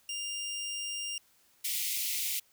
20% pulse tone, 2800 Hz, F7, 4 cents sharp, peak -30 dBFS, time 0.09-1.18 s, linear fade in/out 2 ms
white high-pass noise, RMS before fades -33 dBFS, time 1.64-2.4 s, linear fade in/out 10 ms, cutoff 2000 Hz, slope 96 dB/octave
effects white hiss -66 dBFS RMS until 2.52 s

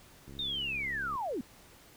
click train, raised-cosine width 3 ms, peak -36 dBFS, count 61, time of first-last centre 0.28-1.155 s, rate 68.6 Hz
sine linear sweep, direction down, 3729 to 210.6 Hz, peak -32 dBFS, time 0.39-1.41 s, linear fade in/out 2 ms
effects pink hiss -57 dBFS RMS until 1.96 s

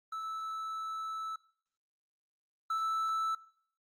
triangle tone pair in turn, 1311 / 1316.8 Hz, E6 / E6, -10 / -2 cents, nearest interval unison, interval 8 cents, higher second, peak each -34 / -28 dBFS, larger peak second, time 0.12-1.36 / 2.7-3.35 s, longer first, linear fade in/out 5 ms, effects noise-tail reverb RT60 0.6 s tail -21 dB re dry + Opus 32 kbps

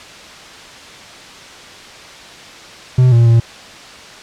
triangle tone with pitch steps, 127 / 117.4 / 115.9 Hz, B2 / A#2 / A#2, +49 / +13 / -10 cents, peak -4 dBFS, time 2.98-3.4 s, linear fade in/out 5 ms, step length 140 ms, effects white hiss -35 dBFS RMS until 4.22 s + low-pass 5000 Hz 12 dB/octave

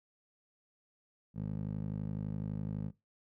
15% pulse tone with band-pass filter, 51.91 Hz, G#1, in tune, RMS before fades -38 dBFS, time 1.34-2.92 s, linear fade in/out 50 ms, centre 180 Hz, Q 1.5, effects noise-tail reverb RT60 0.2 s tail -18 dB re dry

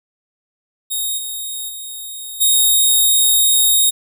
5% pulse tone with level steps, 3729 Hz, A#7, in tune, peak -11 / -16 / -20 / -3 dBFS, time 0.9-3.91 s, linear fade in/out 20 ms, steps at 1.17 / 1.68 / 2.4 s, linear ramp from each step 20 ms, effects none

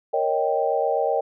sine chord, Eb dominant seventh, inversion second, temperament equal, 466.2 / 554.4 / 622.3 / 784 Hz, Bb4 / Db5 / Eb5 / G5, 0 / 0 / 0 / 0 cents, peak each -25 dBFS, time 0.13-1.21 s, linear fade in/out 10 ms, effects none

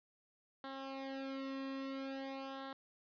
sawtooth tone with flanger, 269.6 Hz, C#4, 48 cents flat, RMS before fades -44 dBFS, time 0.64-2.73 s, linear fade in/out 2 ms, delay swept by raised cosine 0.4 to 1.35 ms, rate 0.49 Hz, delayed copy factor -0.9, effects resampled to 11025 Hz + 11-bit

